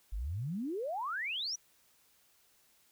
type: exponential sweep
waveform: sine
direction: up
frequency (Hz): 44.05 to 6070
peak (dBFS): -34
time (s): 0.12-1.56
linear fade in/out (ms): 10
effects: white hiss -68 dBFS RMS until 2.91 s